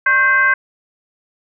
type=tone with frequency modulation; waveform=sine; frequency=1568 Hz; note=G6; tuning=in tune; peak=-10 dBFS; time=0.06-0.54 s; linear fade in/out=5 ms; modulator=486 Hz; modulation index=0.81; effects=none